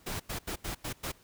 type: noise bursts at uneven times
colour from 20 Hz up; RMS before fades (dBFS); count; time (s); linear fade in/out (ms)
pink; -36; 6; 0.06-0.2 / 0.29-0.39 / 0.47-0.56 / 0.64-0.75 / 0.84-0.93 / 1.03-1.12; 10
effects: pink hiss -61 dBFS RMS until 1.23 s